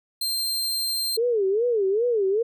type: tone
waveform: sawtooth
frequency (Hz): 4164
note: C8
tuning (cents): -9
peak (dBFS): -21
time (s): 0.21-1.17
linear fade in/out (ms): 5
type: tone with vibrato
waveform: sine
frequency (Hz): 432.2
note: A4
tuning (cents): -31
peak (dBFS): -19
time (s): 1.17-2.43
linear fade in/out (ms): 10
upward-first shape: sine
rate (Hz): 2.5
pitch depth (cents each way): 220
effects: none